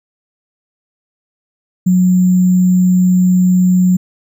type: tone with sample-and-hold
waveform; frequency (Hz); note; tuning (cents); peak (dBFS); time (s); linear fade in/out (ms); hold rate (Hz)
sine; 182.1; F#3; -27; -7; 1.86-3.97; 10; 7350
effects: none

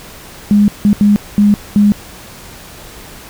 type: tone bursts at uneven times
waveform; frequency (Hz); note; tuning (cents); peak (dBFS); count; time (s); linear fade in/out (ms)
sine; 205.9; G#3; -15; -5; 5; 0.51-0.68 / 0.85-0.93 / 1.01-1.16 / 1.38-1.54 / 1.76-1.92; 0
effects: pink hiss -34 dBFS RMS until 3.29 s

